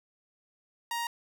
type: tone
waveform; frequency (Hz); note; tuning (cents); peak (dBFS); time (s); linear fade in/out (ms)
sawtooth; 938; A#5; +11; -27; 0.91-1.07; 2
effects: none